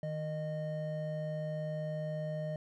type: tone pair together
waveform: triangle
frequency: 155.8 / 613.9 Hz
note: D#3 / D#5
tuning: +3 / -23 cents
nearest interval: 2 octaves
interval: 2374 cents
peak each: -35 / -36 dBFS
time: 0.03-2.56 s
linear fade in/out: 2 ms
effects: none